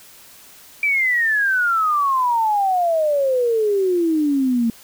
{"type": "exponential sweep", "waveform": "sine", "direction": "down", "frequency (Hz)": [2349, 225.3], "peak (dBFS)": -15, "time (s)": [0.83, 4.7], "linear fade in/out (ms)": 2, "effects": ["white hiss -45 dBFS RMS until 4.83 s"]}